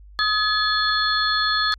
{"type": "tone cluster", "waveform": "sine", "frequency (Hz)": [1265, 1704, 3457, 4312], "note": ["D#6", "G#6", "A7", "C#8"], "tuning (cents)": [28, 44, -31, -49], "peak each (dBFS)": [-23, -23, -27, -23], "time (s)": [0.19, 1.74], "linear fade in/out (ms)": 0, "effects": ["added 50 Hz sine -42 dBFS peak until 1.78 s", "AAC 48 kbps"]}